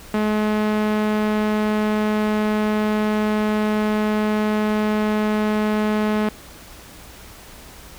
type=tone with low-pass filter; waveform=sawtooth; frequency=212.9 Hz; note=G#3; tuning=43 cents sharp; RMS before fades=-20 dBFS; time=0.14-6.29 s; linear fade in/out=2 ms; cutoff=2600 Hz; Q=0.69; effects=added 60 Hz sine -47 dBFS peak until 7.98 s + pink hiss -42 dBFS RMS until 7.98 s